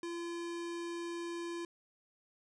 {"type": "tone", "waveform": "square", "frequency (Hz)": 341.6, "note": "F4", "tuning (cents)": -38, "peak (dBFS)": -39, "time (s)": [0.03, 1.65], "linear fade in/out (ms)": 2, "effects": ["resampled to 22050 Hz"]}